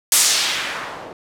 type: noise with low-pass filter sweep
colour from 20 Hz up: blue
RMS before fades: -20 dBFS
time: 0.12-1.13 s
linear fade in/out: 2 ms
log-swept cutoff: 10000 to 550 Hz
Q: 1.1
effects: none